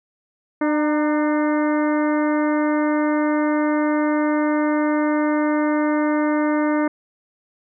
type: harmonic tone with a mistuned harmonic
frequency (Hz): 300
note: D4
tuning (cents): +37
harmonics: 1 / 2 / 3 / 4 / 5 / 6 / 7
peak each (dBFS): -18 / -24 / -28 / -30 / -32 / -34 / -35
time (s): 0.61-6.88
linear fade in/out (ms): 5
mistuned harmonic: 3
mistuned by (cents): +44
effects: none